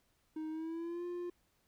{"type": "tone with pitch glide", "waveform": "triangle", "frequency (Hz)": [313.3, 351.7], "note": ["D#4", "F4"], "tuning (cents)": [12, 12], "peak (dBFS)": -36, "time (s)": [0.36, 1.3], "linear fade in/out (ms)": 5, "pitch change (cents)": 200, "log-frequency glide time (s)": [0.5, 1.05], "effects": ["pink hiss -75 dBFS RMS until 1.67 s"]}